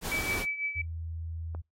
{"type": "noise", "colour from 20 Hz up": "pink", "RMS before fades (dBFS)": -35, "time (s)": [0.01, 0.46], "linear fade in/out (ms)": 50}
{"type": "tone with tremolo", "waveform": "sine", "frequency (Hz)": 2300, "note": "D7", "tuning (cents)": -37, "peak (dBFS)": -27, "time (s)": [0.11, 0.82], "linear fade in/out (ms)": 10, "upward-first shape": "triangle", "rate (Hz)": 6, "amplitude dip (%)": 75}
{"type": "tone", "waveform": "sine", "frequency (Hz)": 82, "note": "E2", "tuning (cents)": -9, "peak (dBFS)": -34, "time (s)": [0.75, 1.62], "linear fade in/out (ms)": 20}
{"type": "click", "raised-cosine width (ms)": 1, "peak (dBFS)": -29, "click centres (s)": 1.549}
{"effects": ["noise-tail reverb RT60 0.2 s tail -26 dB re dry", "AAC 48 kbps"]}